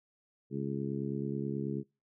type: harmonic tone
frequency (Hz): 69.3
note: C#2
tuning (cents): 0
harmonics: 2 / 3 / 4 / 5 / 6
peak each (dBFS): -37 / -37 / -41 / -40 / -41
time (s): 0.5-1.84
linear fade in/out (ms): 50
effects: noise-tail reverb RT60 0.3 s tail -25 dB re dry